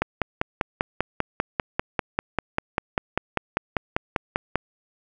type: click train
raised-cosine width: 0.5 ms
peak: -6 dBFS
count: 24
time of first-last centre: 0.02-4.556 s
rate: 5.07 Hz
effects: none